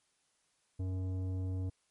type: tone with tanh clipping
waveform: triangle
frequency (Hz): 93.2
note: F#2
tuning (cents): +13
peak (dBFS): -35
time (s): 0.79-1.7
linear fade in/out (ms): 10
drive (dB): 16
effects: white hiss -75 dBFS RMS until 1.9 s + MP3 48 kbps